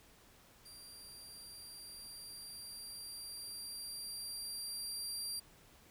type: tone with level ramp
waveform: 25% pulse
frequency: 4731 Hz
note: D8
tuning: 12 cents sharp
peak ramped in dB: -48 to -34 dBFS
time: 0.65-5.4 s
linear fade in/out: 10 ms
effects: pink hiss -63 dBFS RMS until 5.9 s